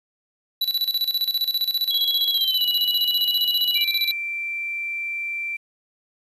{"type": "tone with tremolo", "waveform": "square", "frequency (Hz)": 3951, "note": "B7", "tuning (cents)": 0, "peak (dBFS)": -19, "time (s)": [0.61, 4.12], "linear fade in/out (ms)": 5, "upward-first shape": "square", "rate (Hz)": 15, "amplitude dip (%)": 75}
{"type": "tone with pitch glide", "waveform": "sine", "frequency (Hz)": [3322, 2926], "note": ["G#7", "F#7"], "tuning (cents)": [0, -20], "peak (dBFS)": -22, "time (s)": [1.9, 3.84], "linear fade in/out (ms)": 10, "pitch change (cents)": -220, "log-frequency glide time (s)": [2.32, 2.63]}
{"type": "tone", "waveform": "sine", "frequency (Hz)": 2349, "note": "D7", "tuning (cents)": 0, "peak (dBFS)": -25, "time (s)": [3.75, 5.57], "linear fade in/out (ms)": 10}
{"effects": ["resampled to 32000 Hz", "9-bit"]}